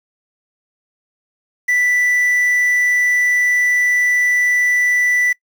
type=tone with quantisation; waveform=triangle; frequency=1975.5 Hz; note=B6; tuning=in tune; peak=-11 dBFS; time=1.68-5.33 s; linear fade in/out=10 ms; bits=6; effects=noise-tail reverb RT60 0.1 s tail -23 dB re dry